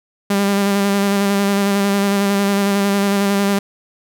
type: tone with vibrato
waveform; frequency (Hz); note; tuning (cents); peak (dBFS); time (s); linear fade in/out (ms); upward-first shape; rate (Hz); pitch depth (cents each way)
sawtooth; 199.6; G3; +32; -10; 0.3-3.59; 5; square; 11; 18
effects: none